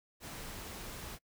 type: noise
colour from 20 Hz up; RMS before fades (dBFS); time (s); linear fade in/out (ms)
pink; -45; 0.2-1.19; 50
effects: noise-tail reverb RT60 0.1 s tail -25 dB re dry